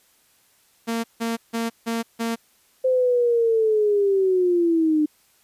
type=tone bursts; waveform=sawtooth; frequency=229.6 Hz; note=A#3; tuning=26 cents flat; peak=-19 dBFS; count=5; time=0.87-2.36 s; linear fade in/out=20 ms; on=170 ms; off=160 ms
type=linear sweep; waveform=sine; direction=down; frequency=520 to 299 Hz; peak=-16 dBFS; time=2.84-5.06 s; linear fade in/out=10 ms
effects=white hiss -60 dBFS RMS until 5.43 s + resampled to 32000 Hz